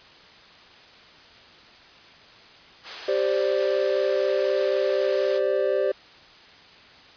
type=high-pass noise; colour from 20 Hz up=white; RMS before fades=-34 dBFS; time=2.83-5.41 s; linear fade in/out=50 ms; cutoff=390 Hz; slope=24 dB/octave
type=chord; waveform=triangle; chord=G suspended fourth; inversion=none; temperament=equal; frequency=392 / 523.3 / 587.3 Hz; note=G4 / C5 / D5; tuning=0 / 0 / 0 cents; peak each=-23 dBFS; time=3.08-5.92 s; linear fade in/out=5 ms
effects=white hiss -49 dBFS RMS until 7.16 s + resampled to 11025 Hz